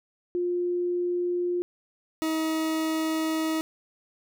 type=tone pair in turn; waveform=sine / 40% pulse; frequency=353.4 / 318 Hz; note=F4 / D#4; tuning=+21 / +38 cents; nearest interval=major second; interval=183 cents; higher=first; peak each=-24 dBFS; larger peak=neither; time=0.35-1.62 / 2.22-3.61 s; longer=second; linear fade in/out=0 ms; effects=none